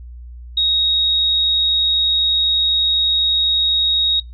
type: tone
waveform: sine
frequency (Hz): 3768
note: A#7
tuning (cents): +18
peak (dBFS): -13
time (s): 0.57-4.2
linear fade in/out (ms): 5
effects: noise-tail reverb RT60 0.2 s tail -22 dB re dry + added 60 Hz sine -32 dBFS peak until 4.33 s